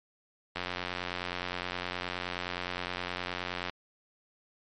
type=click train; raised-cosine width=0.3 ms; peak=-17 dBFS; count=282; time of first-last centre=0.56-3.696 s; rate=89.6 Hz; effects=MP3 48 kbps